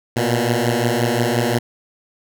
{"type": "beating tone pair", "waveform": "10% pulse", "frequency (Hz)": [116.54, 122.24], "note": ["A#2", "B2"], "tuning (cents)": [0, -17], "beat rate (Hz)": 5.7, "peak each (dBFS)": -11, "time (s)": [0.16, 1.59], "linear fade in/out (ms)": 10, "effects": []}